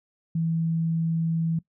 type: tone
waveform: sine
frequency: 164 Hz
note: E3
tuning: 9 cents flat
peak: -22 dBFS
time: 0.35-1.59 s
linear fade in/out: 5 ms
effects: noise-tail reverb RT60 0.1 s tail -20 dB re dry